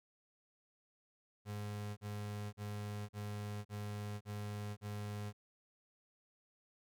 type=tone bursts; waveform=35% pulse; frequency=103.83 Hz; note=G#2; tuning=in tune; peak=-39 dBFS; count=7; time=1.45-5.33 s; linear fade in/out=50 ms; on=520 ms; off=40 ms; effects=none